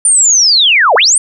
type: linear two-way sweep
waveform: sine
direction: down then up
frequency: 9230 to 421.2 to 9230 Hz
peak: -5 dBFS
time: 0.05-1.18 s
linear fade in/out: 2 ms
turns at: 0.95 s
effects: none